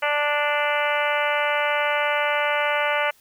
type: harmonic tone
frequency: 293.7 Hz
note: D4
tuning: in tune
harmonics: 2 / 3 / 4 / 5 / 6 / 7 / 8 / 9 / 10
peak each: -25 / -27 / -29 / -27 / -32 / -28 / -30 / -33 / -33 dBFS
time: 0.02-3.11 s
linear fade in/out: 10 ms
effects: white hiss -57 dBFS RMS until 3.2 s